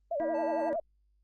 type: tone with vibrato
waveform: sine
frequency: 622.3 Hz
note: D#5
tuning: in tune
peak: -29 dBFS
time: 0.11-0.8 s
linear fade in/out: 5 ms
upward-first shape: sine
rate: 11 Hz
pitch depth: 180 cents each way
type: harmonic tone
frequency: 323.5 Hz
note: E4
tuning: 32 cents flat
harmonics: 1 / 3 / 5 / 6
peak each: -35 / -45 / -49 / -51 dBFS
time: 0.2-0.73 s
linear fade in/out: 0 ms
type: click train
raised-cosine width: 1 ms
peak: -36 dBFS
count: 131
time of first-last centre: 0.21-0.756 s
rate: 238 Hz
type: tone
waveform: triangle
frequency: 880 Hz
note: A5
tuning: in tune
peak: -35 dBFS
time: 0.34-0.7 s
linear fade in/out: 10 ms
effects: added 50 Hz sine -66 dBFS peak until 1.23 s + Opus 24 kbps

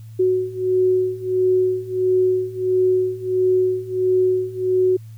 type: beating tone pair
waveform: sine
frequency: 369.4 / 370.9 Hz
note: F#4 / F#4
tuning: -3 / +4 cents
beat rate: 1.5 Hz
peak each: -20 / -18 dBFS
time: 0.19-4.97 s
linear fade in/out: 10 ms
effects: added 111 Hz sine -35 dBFS peak until 5.17 s + white hiss -58 dBFS RMS until 5.17 s

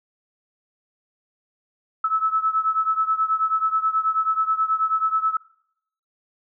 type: beating tone pair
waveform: sine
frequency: 1300 / 1309.3 Hz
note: E6 / E6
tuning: -24 / -12 cents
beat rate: 9.3 Hz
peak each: -21 / -23 dBFS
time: 2.04-5.37 s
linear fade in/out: 5 ms
effects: noise-tail reverb RT60 0.7 s tail -22 dB re dry

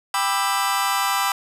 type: chord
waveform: sawtooth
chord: E minor seventh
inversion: first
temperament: just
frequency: 791.1 / 988.9 / 1186.7 / 1318.5 Hz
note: G5 / B5 / D6 / E6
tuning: +16 / +2 / +18 / 0 cents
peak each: -21 / -20 / -21 / -23 dBFS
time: 0.14-1.32 s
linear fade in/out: 2 ms
effects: resampled to 32000 Hz + 8-bit

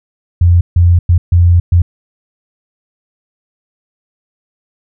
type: tone bursts at uneven times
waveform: sine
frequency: 87 Hz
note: F2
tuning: 6 cents flat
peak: -4 dBFS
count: 5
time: 0.41-0.61 / 0.76-0.99 / 1.09-1.18 / 1.32-1.6 / 1.72-1.82 s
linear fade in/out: 5 ms
effects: none

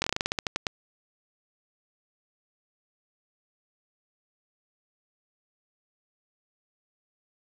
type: slowing click train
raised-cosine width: 0.2 ms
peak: -9 dBFS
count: 13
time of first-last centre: 0.02-0.668 s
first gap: 21 ms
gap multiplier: 1.16
effects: none

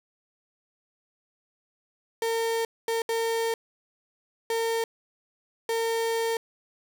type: tone bursts at uneven times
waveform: 35% pulse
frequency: 456.1 Hz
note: A#4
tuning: 38 cents flat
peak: -23 dBFS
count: 5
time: 2.22-2.65 / 2.88-3.02 / 3.09-3.54 / 4.5-4.84 / 5.69-6.37 s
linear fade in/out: 2 ms
effects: none

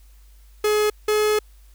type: tone pair in turn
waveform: 45% pulse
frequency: 422.8 / 424.9 Hz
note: G#4 / G#4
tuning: +31 / +40 cents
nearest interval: unison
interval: 9 cents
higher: second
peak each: -17 dBFS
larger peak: neither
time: 0.64-0.9 / 1.08-1.39 s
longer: second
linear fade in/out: 5 ms
effects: added 50 Hz sine -46 dBFS peak until 1.74 s + white hiss -60 dBFS RMS until 1.74 s

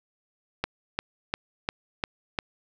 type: click train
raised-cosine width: 0.3 ms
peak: -10 dBFS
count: 6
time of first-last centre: 0.64-2.388 s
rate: 2.86 Hz
effects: none

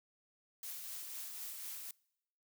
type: noise with tremolo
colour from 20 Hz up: blue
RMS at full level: -44 dBFS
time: 0.63-1.91 s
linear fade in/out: 2 ms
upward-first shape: triangle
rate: 4 Hz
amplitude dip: 35%
effects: noise-tail reverb RT60 0.8 s tail -25 dB re dry

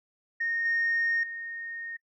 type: tone with level steps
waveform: sine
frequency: 1848 Hz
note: A#6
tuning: 16 cents flat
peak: -26 / -23 / -35 dBFS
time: 0.4-1.97 s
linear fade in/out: 10 ms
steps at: 0.65 / 1.23 s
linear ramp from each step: 5 ms
effects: noise-tail reverb RT60 0.1 s tail -22 dB re dry + tanh soft clip ceiling -20 dBFS

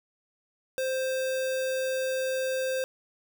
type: tone with sample-and-hold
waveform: sine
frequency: 522 Hz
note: C5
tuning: 4 cents flat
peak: -26 dBFS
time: 0.78-2.84 s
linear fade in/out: 0 ms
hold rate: 2100 Hz
effects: none

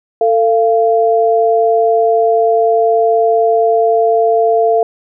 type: tone pair together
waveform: sine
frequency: 447.4 / 688 Hz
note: A4 / F5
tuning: +29 / -26 cents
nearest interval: perfect fifth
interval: 745 cents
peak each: -11 dBFS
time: 0.21-4.83 s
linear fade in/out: 2 ms
effects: none

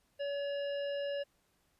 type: harmonic tone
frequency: 567 Hz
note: C#5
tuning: 39 cents sharp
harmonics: 1 / 3 / 5 / 7 / 9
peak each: -34 / -47 / -47 / -59 / -57 dBFS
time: 0.19-1.24 s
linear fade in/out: 20 ms
effects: pink hiss -74 dBFS RMS until 1.79 s + resampled to 32000 Hz

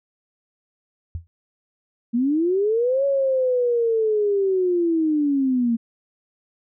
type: tone with exponential decay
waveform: sine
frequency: 84.2 Hz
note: E2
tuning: 37 cents sharp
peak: -22 dBFS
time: 1.15-1.27 s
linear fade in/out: 0 ms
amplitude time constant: 26 ms
type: linear two-way sweep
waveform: sine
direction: up then down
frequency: 226.6 to 560 to 226.6 Hz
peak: -17 dBFS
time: 2.13-5.77 s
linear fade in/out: 20 ms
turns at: 3.05 s
effects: none

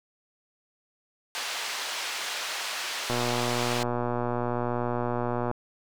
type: band-pass noise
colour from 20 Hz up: white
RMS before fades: -33 dBFS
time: 1.35-3.83 s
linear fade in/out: 0 ms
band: 650 to 4500 Hz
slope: 12 dB/octave
type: click train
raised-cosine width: 1 ms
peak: -15 dBFS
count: 293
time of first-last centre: 3.1-5.513 s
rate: 121 Hz
effects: none

